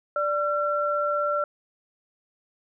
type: tone pair together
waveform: sine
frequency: 587.3 / 1357.9 Hz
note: D5 / F6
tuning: 0 / -49 cents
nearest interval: octave + minor third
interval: 1451 cents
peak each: -25 dBFS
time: 0.16-1.44 s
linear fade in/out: 2 ms
effects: none